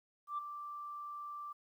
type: tone with ADSR envelope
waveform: sine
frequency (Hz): 1174.7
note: D6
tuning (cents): 0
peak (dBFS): -33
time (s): 0.27-1.53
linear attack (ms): 110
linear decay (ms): 14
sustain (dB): -9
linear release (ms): 11
effects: tanh soft clip ceiling -30 dBFS + 12-bit